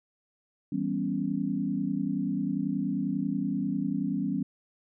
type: chord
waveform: sine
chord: C# half-diminished seventh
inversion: first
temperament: equal with one note detuned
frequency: 164.81 / 196.68 / 246.9 / 277.2 Hz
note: E3 / G3 / B3 / C#4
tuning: 0 / +6 / 0 / 0 cents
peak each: -35 / -31 / -33 / -31 dBFS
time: 0.72-4.43 s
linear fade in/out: 5 ms
effects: none